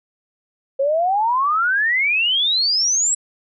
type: exponential sweep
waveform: sine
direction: up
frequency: 531 to 7902 Hz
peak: -15 dBFS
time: 0.79-3.15 s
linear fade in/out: 10 ms
effects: none